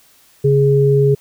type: tone pair together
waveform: sine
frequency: 138.59 / 415.3 Hz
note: C#3 / G#4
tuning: 0 / 0 cents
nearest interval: octave + perfect fifth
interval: 1900 cents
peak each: -12 dBFS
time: 0.44-1.15 s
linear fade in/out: 10 ms
effects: white hiss -51 dBFS RMS until 1.2 s

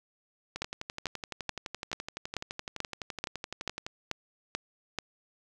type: two click trains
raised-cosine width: 0.2 ms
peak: -19 / -14 dBFS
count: 40 / 11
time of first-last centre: 0.56-3.865 / 0.62-4.987 s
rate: 11.8 / 2.29 Hz
effects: none

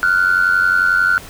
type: tone pair together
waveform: sine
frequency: 1400 / 1491.2 Hz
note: F6 / F#6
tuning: +4 / +13 cents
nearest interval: minor second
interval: 109 cents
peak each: -13 dBFS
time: 0.03-1.18 s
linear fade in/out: 0 ms
effects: tanh soft clip ceiling -6 dBFS + pink hiss -36 dBFS RMS until 1.29 s

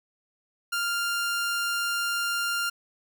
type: tone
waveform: sawtooth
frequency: 1396.9 Hz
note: F6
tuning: in tune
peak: -22 dBFS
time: 0.72-2.7 s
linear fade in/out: 10 ms
effects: none

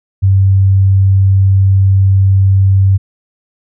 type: tone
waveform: sine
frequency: 96.7 Hz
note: G2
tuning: 23 cents flat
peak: -5 dBFS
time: 0.22-2.98 s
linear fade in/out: 20 ms
effects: none

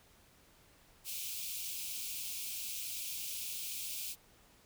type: high-pass noise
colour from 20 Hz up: white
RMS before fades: -41 dBFS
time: 1.04-4.16 s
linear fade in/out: 50 ms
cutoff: 2300 Hz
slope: 96 dB/octave
effects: pink hiss -64 dBFS RMS until 4.65 s

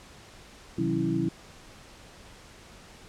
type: tone cluster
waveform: sine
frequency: 128 / 159 / 185.3 / 276.3 / 328.3 Hz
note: C3 / D#3 / F#3 / C#4 / E4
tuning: -38 / +38 / +3 / -6 / -7 cents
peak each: -33 / -32 / -31 / -32 / -28 dBFS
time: 0.78-1.29 s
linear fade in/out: 5 ms
effects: pink hiss -50 dBFS RMS until 3.08 s + low-pass 8000 Hz 12 dB/octave

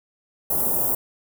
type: band-stop noise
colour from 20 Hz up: white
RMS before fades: -22 dBFS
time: 0.5-0.95 s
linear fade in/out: 5 ms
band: 900 to 11000 Hz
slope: 24 dB/octave
effects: none

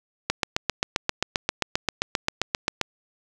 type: click train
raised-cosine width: 0.2 ms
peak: -4 dBFS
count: 20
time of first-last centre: 0.3-2.813 s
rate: 7.56 Hz
effects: none

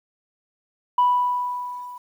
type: tone with level ramp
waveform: sine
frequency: 986 Hz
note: B5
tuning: 3 cents flat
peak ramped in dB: -12 to -35 dBFS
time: 0.98-1.98 s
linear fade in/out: 5 ms
effects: tanh soft clip ceiling -11 dBFS + 9-bit

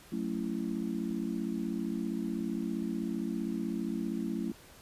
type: chord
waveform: sine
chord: F# minor seventh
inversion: none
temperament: just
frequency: 185 / 222 / 277.5 / 333 Hz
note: F#3 / A3 / C#4 / E4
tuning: 0 / +16 / +2 / +18 cents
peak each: -38 / -35 / -38 / -38 dBFS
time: 0.12-4.52 s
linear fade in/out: 5 ms
effects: pink hiss -55 dBFS RMS until 4.81 s + resampled to 32000 Hz

